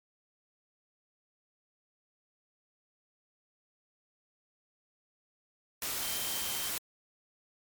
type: tone in noise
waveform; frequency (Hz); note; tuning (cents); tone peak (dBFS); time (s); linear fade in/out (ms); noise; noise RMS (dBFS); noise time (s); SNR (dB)
sine; 3136; G7; 0; -42; 6.02-6.69; 2; white; -35; 5.82-6.78; -10
effects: MP3 96 kbps